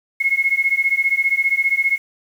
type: beating tone pair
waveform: sine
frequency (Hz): 2165 / 2180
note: C#7 / C#7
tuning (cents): -41 / -29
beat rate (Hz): 15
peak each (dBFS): -18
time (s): 0.2-1.98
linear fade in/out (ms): 10
effects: 7-bit